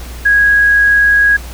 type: tone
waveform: sine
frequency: 1653 Hz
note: G#6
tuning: 9 cents flat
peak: -6 dBFS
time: 0.25-1.37 s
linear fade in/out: 10 ms
effects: added 60 Hz sine -25 dBFS peak until 1.53 s + pink hiss -33 dBFS RMS until 1.53 s